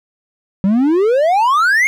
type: exponential sweep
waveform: triangle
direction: up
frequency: 185.6 to 2206 Hz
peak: -8 dBFS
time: 0.64-1.87 s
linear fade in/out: 0 ms
effects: none